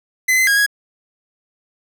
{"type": "tone with pitch steps", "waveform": "45% pulse", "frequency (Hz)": [2032, 2052, 1636, 1661], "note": ["B6", "C7", "G#6", "G#6"], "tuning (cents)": [49, -34, -26, 0], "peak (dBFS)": -12, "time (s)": [0.28, 0.664], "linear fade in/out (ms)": 10, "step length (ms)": 96, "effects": []}